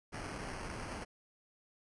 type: noise with sample-and-hold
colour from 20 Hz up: pink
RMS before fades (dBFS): -43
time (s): 0.12-1.05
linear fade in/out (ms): 20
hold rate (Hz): 3675
effects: resampled to 24000 Hz